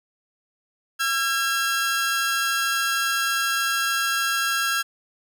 sawtooth tone pair together, 1353.4 / 1630 Hz, E6 / G#6, +45 / -33 cents, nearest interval minor third, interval 322 cents, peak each -21 / -20 dBFS, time 0.99-4.83 s, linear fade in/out 20 ms, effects none

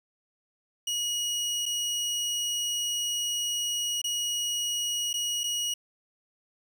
25% pulse tone with dropouts, 2900 Hz, F#7, 35 cents flat, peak -24 dBFS, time 0.87-5.74 s, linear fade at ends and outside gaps 5 ms, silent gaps 1.657-1.661 / 4.017-4.041 / 5.131-5.139 / 5.435-5.439 s, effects none

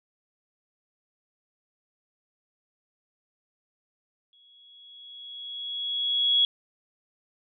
sine tone with exponential growth, 3343 Hz, G#7, 11 cents sharp, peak -17 dBFS, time 4.33-6.45 s, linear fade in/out 1 ms, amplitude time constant 460 ms, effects none

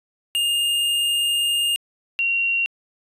square / sine tone pair in turn, 2825 / 2751 Hz, F7 / F7, +19 / -27 cents, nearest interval unison, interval 46 cents, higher first, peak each -19 / -18 dBFS, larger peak second, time 0.35-1.76 / 2.19-2.66 s, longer first, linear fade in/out 0 ms, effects resampled to 32000 Hz

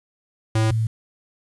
square / sine tone pair in turn, 110.5 / 111.53 Hz, A2 / A2, +8 / +24 cents, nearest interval unison, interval 16 cents, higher second, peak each -17 / -18 dBFS, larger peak first, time 0.55-0.71 / 0.71-0.87 s, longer neither, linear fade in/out 5 ms, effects resampled to 24000 Hz + 8-bit

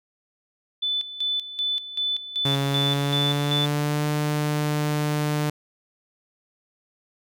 sine tone with tremolo, 3500 Hz, A7, 10 cents flat, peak -22 dBFS, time 0.82-3.66 s, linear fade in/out 10 ms, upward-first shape square, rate 2.6 Hz, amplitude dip 75%
sawtooth tone with pitch glide, 138.59 to 149.4 Hz, C#3 to D3, 0 to +30 cents, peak -18 dBFS, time 2.45-5.5 s, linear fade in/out 5 ms, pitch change +130 cents, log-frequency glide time 2.57-4.08 s
effects none

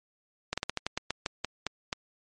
slowing click train, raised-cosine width 0.2 ms, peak -12 dBFS, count 12, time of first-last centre 0.53-1.929 s, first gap 46 ms, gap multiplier 1.19, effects MP3 48 kbps

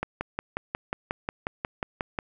click train, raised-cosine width 0.5 ms, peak -13 dBFS, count 13, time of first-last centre 0.03-2.188 s, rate 5.56 Hz, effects none

